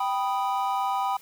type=chord; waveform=triangle; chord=G augmented; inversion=none; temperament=equal; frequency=784 / 987.8 / 1244.5 Hz; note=G5 / B5 / D#6; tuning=0 / 0 / 0 cents; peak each=-25 / -26 / -30 dBFS; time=0-1.17 s; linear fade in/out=5 ms; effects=white hiss -52 dBFS RMS until 1.21 s